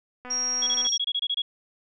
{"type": "click train", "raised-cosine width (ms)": 0.5, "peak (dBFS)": -26, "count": 155, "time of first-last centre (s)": [0.25, 0.868], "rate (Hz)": 249}
{"type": "tone", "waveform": "sine", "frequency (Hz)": 5610, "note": "F8", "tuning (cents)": 7, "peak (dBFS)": -24, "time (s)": [0.3, 0.98], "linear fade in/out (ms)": 10}
{"type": "tone bursts", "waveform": "sine", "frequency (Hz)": 3330, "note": "G#7", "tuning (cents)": 4, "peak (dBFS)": -23, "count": 11, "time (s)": [0.62, 1.42], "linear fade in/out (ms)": 5, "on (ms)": 50, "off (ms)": 25}
{"effects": []}